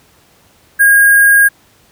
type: tone with sample-and-hold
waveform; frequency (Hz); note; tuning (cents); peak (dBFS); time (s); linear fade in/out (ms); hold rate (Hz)
sine; 1630; G#6; -33; -4; 0.79-1.49; 20; 11025
effects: pink hiss -49 dBFS RMS until 1.91 s + high-pass 60 Hz 12 dB/octave